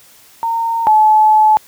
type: tone pair in turn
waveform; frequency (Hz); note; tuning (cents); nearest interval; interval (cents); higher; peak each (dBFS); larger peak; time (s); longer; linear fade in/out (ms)
sine; 917 / 861.3; A#5 / A5; -29 / -37; minor second; 108; first; -14 / -6; second; 0.43-0.87 / 0.87-1.57; second; 0
effects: white hiss -45 dBFS RMS until 1.67 s + high-pass 60 Hz 12 dB/octave